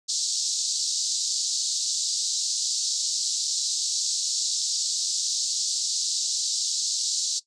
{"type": "band-pass noise", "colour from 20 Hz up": "pink", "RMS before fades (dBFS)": -27, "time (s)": [0.08, 7.4], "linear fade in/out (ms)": 20, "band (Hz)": [4100, 7800], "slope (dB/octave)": 48, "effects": ["noise-tail reverb RT60 0.1 s tail -17 dB re dry", "resampled to 22050 Hz"]}